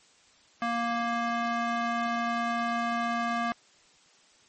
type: tone with band-pass filter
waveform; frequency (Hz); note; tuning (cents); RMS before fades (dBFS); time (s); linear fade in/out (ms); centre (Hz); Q
square; 234.2; A#3; +8; -29; 0.62-3.52; 0; 1200; 1.1
effects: white hiss -60 dBFS RMS until 4.48 s + MP3 32 kbps